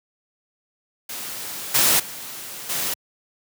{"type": "noise with level steps", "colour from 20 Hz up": "white", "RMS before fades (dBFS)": [-32, -17, -35, -25], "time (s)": [1.09, 2.94], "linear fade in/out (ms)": 5, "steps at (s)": [1.74, 1.99, 2.69], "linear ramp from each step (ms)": 10, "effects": ["high-pass 100 Hz 12 dB/octave"]}